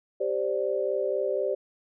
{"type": "chord", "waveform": "sine", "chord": "G suspended fourth", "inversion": "none", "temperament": "equal", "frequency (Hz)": [392, 523.3, 587.3], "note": ["G4", "C5", "D5"], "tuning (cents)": [0, 0, 0], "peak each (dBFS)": -29, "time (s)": [0.2, 1.55], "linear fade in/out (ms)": 10, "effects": []}